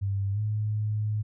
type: tone with pitch glide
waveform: sine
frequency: 98.8 to 106.5 Hz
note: G2 to G#2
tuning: +14 to +44 cents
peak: -25 dBFS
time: 0.01-1.23 s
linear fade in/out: 20 ms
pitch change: +130 cents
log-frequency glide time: 0.33-0.39 s
effects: none